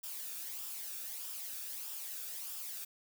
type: noise with flanger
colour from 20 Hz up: blue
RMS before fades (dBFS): -43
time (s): 0.03-2.85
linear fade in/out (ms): 10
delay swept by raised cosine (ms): 0.47 to 1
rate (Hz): 1.6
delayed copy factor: -0.5
effects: none